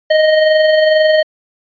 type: tone with amplitude modulation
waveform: square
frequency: 622.3 Hz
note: D#5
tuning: in tune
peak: -7 dBFS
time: 0.1-1.23 s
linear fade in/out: 10 ms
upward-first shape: sine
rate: 22.2 Hz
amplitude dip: 35%
effects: resampled to 11025 Hz